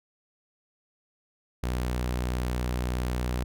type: tone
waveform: sawtooth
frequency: 61.6 Hz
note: B1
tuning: 4 cents flat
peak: -23 dBFS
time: 1.63-3.44 s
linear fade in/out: 5 ms
effects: none